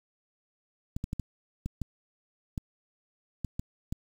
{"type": "clicks", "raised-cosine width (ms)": 5, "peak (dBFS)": -20, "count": 10, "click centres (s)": [0.965, 1.041, 1.131, 1.197, 1.66, 1.817, 2.578, 3.447, 3.595, 3.925], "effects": ["8-bit"]}